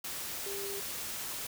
sine tone in noise, 397.8 Hz, G4, 25 cents sharp, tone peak -39 dBFS, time 0.46-0.8 s, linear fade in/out 5 ms, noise white, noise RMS -39 dBFS, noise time 0.04-1.47 s, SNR -3 dB, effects none

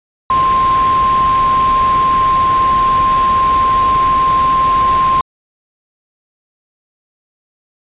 sine tone in noise, 1052 Hz, C6, 9 cents sharp, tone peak -9 dBFS, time 0.3-5.21 s, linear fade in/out 2 ms, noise pink, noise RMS -23 dBFS, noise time 0.3-5.21 s, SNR +11 dB, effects resampled to 8000 Hz

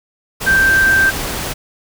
sine tone in noise, 1568 Hz, G6, in tune, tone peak -9 dBFS, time 0.46-1.11 s, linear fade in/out 20 ms, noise pink, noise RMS -22 dBFS, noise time 0.4-1.54 s, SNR +10 dB, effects none

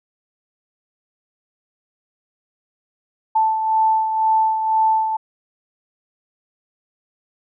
sine beating tone pair, 880 / 882 Hz, A5 / A5, 0 / +4 cents, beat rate 2 Hz, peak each -15 / -24 dBFS, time 3.35-5.17 s, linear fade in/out 10 ms, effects none

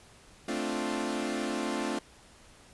sawtooth chord, D minor seventh, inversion second, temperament equal, 220 / 261.6 / 293.7 / 349.2 Hz, A3 / C4 / D4 / F4, 0 / 0 / 0 / 0 cents, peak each -32 dBFS, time 0.48-1.99 s, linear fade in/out 5 ms, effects pink hiss -56 dBFS RMS until 2.73 s + resampled to 24000 Hz

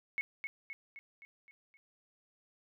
sine tone with echo, 2196 Hz, C#7, 17 cents flat, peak -31 dBFS, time 0.18-0.21 s, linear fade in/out 0 ms, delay 260 ms, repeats 6, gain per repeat -5 dB, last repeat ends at 1.77 s, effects none

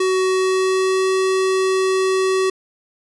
square tone with pitch glide, 374.8 to 378.5 Hz, F#4 to F#4, +22 to +39 cents, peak -16 dBFS, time 0-2.5 s, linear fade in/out 5 ms, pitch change +17 cents, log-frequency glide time 0.25-1.1 s, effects resampled to 22050 Hz

